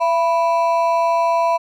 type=ring-modulated tone; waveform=triangle; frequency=830.6 Hz; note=G#5; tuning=in tune; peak=-9 dBFS; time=0-1.58 s; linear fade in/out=20 ms; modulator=156 Hz; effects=none